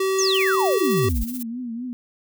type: tone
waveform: square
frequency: 383 Hz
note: G4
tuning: 40 cents flat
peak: -20 dBFS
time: 0-1.09 s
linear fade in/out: 5 ms
type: exponential sweep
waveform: sine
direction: down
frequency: 7040 to 47.14 Hz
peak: -20 dBFS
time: 0.18-1.24 s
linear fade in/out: 10 ms
type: noise with tremolo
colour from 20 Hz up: violet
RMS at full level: -32 dBFS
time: 0.34-1.43 s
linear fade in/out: 5 ms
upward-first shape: sine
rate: 16 Hz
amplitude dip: 75%
type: tone with vibrato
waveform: sine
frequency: 239.8 Hz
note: A#3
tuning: 49 cents sharp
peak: -27 dBFS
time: 1.04-1.93 s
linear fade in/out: 0 ms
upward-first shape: triangle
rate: 4 Hz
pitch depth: 120 cents each way
effects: none

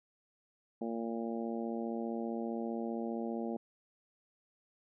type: harmonic tone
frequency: 115.2 Hz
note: A#2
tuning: 20 cents flat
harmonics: 2 / 3 / 4 / 5 / 6 / 7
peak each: -37 / -41 / -43 / -45 / -47 / -48 dBFS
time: 0.81-3.57 s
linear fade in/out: 5 ms
effects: none

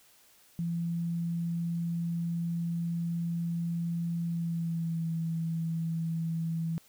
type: tone with pitch glide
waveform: sine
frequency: 169.3 to 164.2 Hz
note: E3 to E3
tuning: +46 to -6 cents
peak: -29 dBFS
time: 0.59-6.78 s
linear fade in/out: 0 ms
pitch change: -52 cents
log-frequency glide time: 4.25-5.08 s
effects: white hiss -61 dBFS RMS until 6.88 s

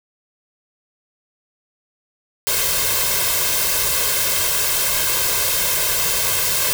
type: noise with comb filter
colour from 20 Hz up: white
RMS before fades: -19 dBFS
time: 2.47-6.73 s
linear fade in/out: 0 ms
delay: 1.9 ms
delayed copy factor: +0.75
effects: none

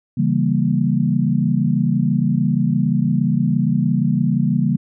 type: chord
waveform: sine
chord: C# diminished seventh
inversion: none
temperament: equal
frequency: 138.59 / 164.81 / 196 / 233.1 Hz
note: C#3 / E3 / G3 / Bb3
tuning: 0 / 0 / 0 / 0 cents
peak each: -20 dBFS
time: 0.17-4.77 s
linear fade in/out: 10 ms
effects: none

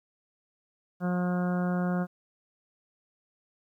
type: harmonic tone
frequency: 179 Hz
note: F3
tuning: 43 cents sharp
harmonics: 1 / 2 / 3 / 4 / 5 / 6 / 7 / 8 / 9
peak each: -26 / -38 / -37 / -38 / -49 / -44 / -45 / -41 / -49 dBFS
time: 1-2.07 s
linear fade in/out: 50 ms
effects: 11-bit

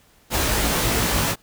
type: noise with comb filter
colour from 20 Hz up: pink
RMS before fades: -21 dBFS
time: 0.3-1.36 s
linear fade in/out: 50 ms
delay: 18 ms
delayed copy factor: +0.95
effects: pink hiss -56 dBFS RMS until 1.42 s

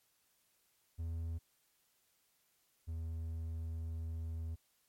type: tone pair in turn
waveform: triangle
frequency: 82.41 / 81.46 Hz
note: E2 / E2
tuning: 0 / -20 cents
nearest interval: unison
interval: 20 cents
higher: first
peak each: -35 / -36 dBFS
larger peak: first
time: 0.98-1.39 / 2.87-4.56 s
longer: second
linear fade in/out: 20 ms
effects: white hiss -75 dBFS RMS until 4.88 s + MP3 64 kbps

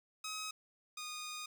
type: tone pair in turn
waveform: 10% pulse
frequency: 1270 / 1231.7 Hz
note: D#6 / D#6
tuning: +35 / -18 cents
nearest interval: minor second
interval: 53 cents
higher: first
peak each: -32 / -34 dBFS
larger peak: first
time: 0.24-0.51 / 0.97-1.46 s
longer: second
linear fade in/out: 5 ms
effects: none

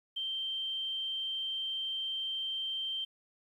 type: tone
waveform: sine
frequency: 3137 Hz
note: G7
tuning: 1 cent sharp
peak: -33 dBFS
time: 0.16-3.05 s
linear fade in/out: 10 ms
effects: 11-bit

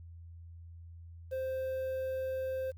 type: tone with quantisation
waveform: triangle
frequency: 523.3 Hz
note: C5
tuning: in tune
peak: -31 dBFS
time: 1.31-2.72 s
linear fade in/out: 20 ms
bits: 10
effects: added 84 Hz sine -47 dBFS peak until 2.77 s

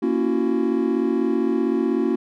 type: chord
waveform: triangle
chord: F# dominant seventh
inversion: first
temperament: equal with one note detuned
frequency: 233.1 / 277.2 / 334.2 / 370 Hz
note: A#3 / C#4 / E4 / F#4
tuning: 0 / 0 / +24 / 0 cents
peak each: -22 dBFS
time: 0.02-2.16 s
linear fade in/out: 10 ms
effects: none

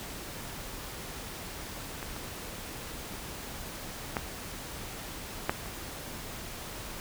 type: clicks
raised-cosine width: 0.5 ms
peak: -22 / -25 / -14 / -10 / -26 dBFS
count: 5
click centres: 2.028 / 2.164 / 4.168 / 5.495 / 5.659 s
effects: pink hiss -41 dBFS RMS until 7 s

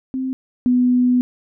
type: tone pair in turn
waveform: sine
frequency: 261.1 / 248.5 Hz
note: C4 / B3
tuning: -3 / +11 cents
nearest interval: minor second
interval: 86 cents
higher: first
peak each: -20 / -12 dBFS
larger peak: second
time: 0.14-0.33 / 0.66-1.21 s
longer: second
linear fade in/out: 0 ms
effects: none

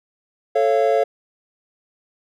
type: chord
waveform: triangle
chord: A augmented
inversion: none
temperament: just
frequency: 440 / 550 / 687.5 Hz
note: A4 / C#5 / E#5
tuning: 0 / -14 / -27 cents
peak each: -17 dBFS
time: 0.55-1.04 s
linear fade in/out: 10 ms
effects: none

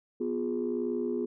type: chord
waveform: sine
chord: F diminished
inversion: second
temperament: equal with one note detuned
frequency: 246.9 / 353.9 / 415.3 Hz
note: Cb4 / F4 / Ab4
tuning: 0 / +23 / 0 cents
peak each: -32 dBFS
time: 0.2-1.26 s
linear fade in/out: 10 ms
effects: tanh soft clip ceiling -21 dBFS

